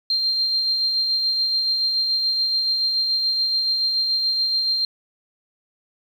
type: tone with tremolo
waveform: sine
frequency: 4177 Hz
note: C8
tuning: 4 cents flat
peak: -17 dBFS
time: 0.1-4.85 s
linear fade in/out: 2 ms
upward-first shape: sine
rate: 7 Hz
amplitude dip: 30%
effects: 8-bit